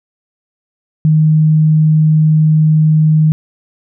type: tone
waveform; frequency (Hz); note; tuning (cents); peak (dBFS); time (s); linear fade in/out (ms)
sine; 155.56; D#3; 0; -6; 1.05-3.32; 0
effects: none